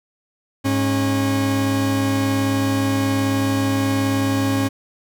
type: tone pair together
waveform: 40% pulse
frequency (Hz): 103.83 / 272.7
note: G#2 / C#4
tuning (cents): 0 / -28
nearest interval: octave + perfect fourth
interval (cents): 1672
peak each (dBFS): -21 / -18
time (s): 0.64-4.69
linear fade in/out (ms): 20
effects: none